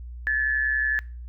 sine tone with amplitude modulation, 1728 Hz, A6, 32 cents flat, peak -18 dBFS, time 0.27-0.99 s, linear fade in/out 0 ms, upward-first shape sine, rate 131 Hz, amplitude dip 55%, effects noise-tail reverb RT60 0.4 s tail -23 dB re dry + added 60 Hz sine -35 dBFS peak until 1.28 s

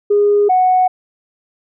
sine tone pair in turn, 410.7 / 739 Hz, G#4 / F#5, -19 / -2 cents, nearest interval minor seventh, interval 1017 cents, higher second, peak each -8 / -8 dBFS, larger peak neither, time 0.1-0.49 / 0.49-0.88 s, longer neither, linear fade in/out 10 ms, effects tanh soft clip ceiling -4 dBFS

